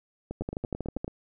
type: two click trains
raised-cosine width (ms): 2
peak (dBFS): -21 / -18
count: 8 / 9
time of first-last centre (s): 0.31-1.079 / 0.41-1.045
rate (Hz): 9.1 / 12.6
effects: none